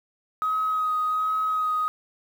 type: tone with vibrato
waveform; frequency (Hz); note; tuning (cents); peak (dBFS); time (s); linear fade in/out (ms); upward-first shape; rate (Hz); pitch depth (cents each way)
sine; 1262; D#6; +24; -21; 0.42-1.88; 0; sine; 1.3; 17
effects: tanh soft clip ceiling -17 dBFS + 8-bit